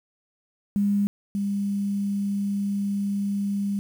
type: tone pair in turn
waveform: sine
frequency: 202.5 / 200.6 Hz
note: G#3 / G3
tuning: -43 / +40 cents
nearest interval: unison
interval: 17 cents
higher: first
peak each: -19 / -23 dBFS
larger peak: first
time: 0.76-1.07 / 1.35-3.79 s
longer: second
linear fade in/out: 0 ms
effects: 8-bit